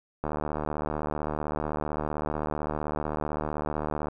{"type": "click train", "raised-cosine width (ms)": 1, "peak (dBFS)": -16, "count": 292, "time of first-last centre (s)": [0.24, 4.084], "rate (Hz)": 75.7, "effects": []}